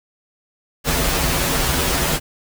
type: noise with comb filter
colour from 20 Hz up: pink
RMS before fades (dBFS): -19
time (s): 0.84-2.2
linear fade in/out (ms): 50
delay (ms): 9.7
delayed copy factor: -0.9
effects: none